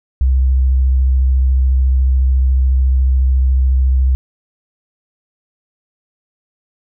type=tone with vibrato; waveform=sine; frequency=65 Hz; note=C2; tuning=11 cents flat; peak=-9 dBFS; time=0.21-4.15 s; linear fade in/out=0 ms; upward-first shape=sine; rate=14 Hz; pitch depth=24 cents each way; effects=none